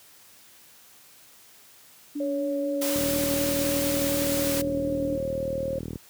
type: tone with vibrato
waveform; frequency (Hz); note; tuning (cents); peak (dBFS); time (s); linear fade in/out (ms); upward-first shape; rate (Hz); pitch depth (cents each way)
sine; 289; D4; -28; -28; 2.15-5.17; 10; sine; 4.1; 17
type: tone with pitch glide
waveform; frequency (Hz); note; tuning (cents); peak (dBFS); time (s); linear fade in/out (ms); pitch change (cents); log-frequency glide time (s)
sine; 559 to 539.3; C#5 to C#5; +14 to -48; -27; 2.2-5.79; 5; -62; 4.28-5.31
type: high-pass noise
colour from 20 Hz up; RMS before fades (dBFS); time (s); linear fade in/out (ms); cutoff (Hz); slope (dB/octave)
white; -30; 2.81-4.62; 10; 180; 96
type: click train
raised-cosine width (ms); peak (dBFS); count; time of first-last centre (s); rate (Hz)
3; -20; 120; 2.96-5.957; 39.7
effects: white hiss -53 dBFS RMS until 6.09 s + high-pass 60 Hz 12 dB/octave